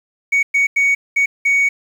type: tone bursts at uneven times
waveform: sine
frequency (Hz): 2236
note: C#7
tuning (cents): +14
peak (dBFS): -9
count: 5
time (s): 0.32-0.43 / 0.54-0.67 / 0.76-0.95 / 1.16-1.26 / 1.45-1.69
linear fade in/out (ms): 10
effects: tanh soft clip ceiling -10 dBFS + 7-bit